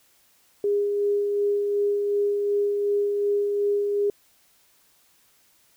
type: tone with tremolo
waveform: sine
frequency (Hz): 407.8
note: G#4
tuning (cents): -32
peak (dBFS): -19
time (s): 0.64-4.1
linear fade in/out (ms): 2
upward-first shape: sine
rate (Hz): 2.7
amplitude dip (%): 30
effects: white hiss -61 dBFS RMS until 5.76 s